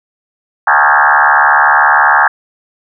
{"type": "tone with frequency modulation", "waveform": "sine", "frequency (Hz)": 1244.5, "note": "D#6", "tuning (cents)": 0, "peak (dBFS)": -5, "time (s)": [0.67, 2.28], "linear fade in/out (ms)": 5, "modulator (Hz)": 72.9, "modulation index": 6.6, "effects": []}